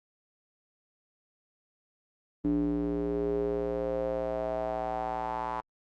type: tone with band-pass filter sweep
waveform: square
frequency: 58.4 Hz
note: A#1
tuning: 4 cents sharp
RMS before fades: -31 dBFS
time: 2.44-5.61 s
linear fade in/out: 10 ms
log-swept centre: 290 to 960 Hz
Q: 5
effects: Opus 32 kbps